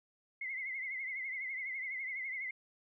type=tone with vibrato; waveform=sine; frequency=2093 Hz; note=C7; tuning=in tune; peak=-37 dBFS; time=0.41-2.51 s; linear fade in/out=5 ms; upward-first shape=triangle; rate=12 Hz; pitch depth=96 cents each way; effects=none